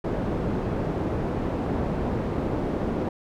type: low-pass noise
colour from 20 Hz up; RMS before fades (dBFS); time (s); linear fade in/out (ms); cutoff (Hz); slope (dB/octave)
white; -27; 0.04-3.09; 5; 420; 12
effects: none